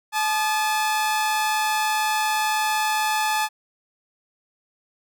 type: tone pair together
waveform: sawtooth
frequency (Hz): 861 / 1218.8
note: A5 / D#6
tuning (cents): -38 / -36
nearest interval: tritone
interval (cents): 602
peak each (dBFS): -17 / -26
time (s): 0.12-3.49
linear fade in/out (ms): 50
effects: none